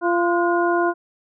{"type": "harmonic tone with a mistuned harmonic", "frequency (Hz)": 345.6, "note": "F4", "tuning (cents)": -18, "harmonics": [1, 2, 3, 4], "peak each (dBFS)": [-19, -22, -24, -25], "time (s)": [0.01, 0.94], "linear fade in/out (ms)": 50, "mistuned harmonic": 4, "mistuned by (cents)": 69, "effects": []}